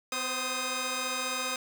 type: tone cluster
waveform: 10% pulse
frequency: 254.1 / 523 / 1247 Hz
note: B3 / C5 / D#6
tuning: +49 / -1 / +3 cents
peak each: -30 / -28 / -24 dBFS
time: 0.12-1.56 s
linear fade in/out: 2 ms
effects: none